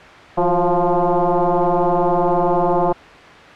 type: tone with frequency modulation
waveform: sine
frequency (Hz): 168.2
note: E3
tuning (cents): +35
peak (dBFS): -13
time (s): 0.37-2.93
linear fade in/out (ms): 10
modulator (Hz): 176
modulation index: 4.8
effects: white hiss -38 dBFS RMS until 3.55 s + low-pass 2000 Hz 12 dB/octave